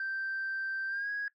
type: tone with pitch glide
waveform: sine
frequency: 1565 to 1653.3 Hz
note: G6 to G#6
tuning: -3 to -8 cents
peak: -31 dBFS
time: 0-1.28 s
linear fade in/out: 2 ms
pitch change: +95 cents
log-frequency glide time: 0.88-1.09 s
effects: noise-tail reverb RT60 0.1 s tail -18 dB re dry + tanh soft clip ceiling -29 dBFS